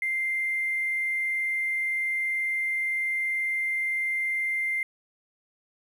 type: tone with hard clipping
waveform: triangle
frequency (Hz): 2093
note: C7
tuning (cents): 0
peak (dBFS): -25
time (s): 0.02-4.83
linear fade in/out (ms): 2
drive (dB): 3
effects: none